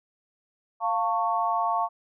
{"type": "chord", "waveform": "sine", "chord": "F augmented", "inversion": "none", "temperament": "equal with one note detuned", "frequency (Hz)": [698.5, 897.5, 1108.7], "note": ["F5", "A5", "C#6"], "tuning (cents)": [0, 34, 0], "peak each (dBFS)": -27, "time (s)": [0.8, 1.89], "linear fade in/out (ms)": 50, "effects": []}